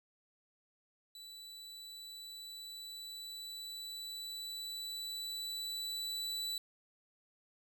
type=tone with level ramp; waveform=40% pulse; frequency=3963 Hz; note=B7; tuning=5 cents sharp; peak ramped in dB=-48 to -35 dBFS; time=1.15-6.58 s; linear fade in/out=2 ms; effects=none